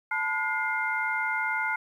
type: tone cluster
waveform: sine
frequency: 877 / 999 / 1436 / 2101 Hz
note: A5 / B5 / F6 / C7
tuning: -6 / +20 / +48 / +7 cents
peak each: -32 / -38 / -29 / -30 dBFS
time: 0.11-1.76 s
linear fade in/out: 5 ms
effects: 10-bit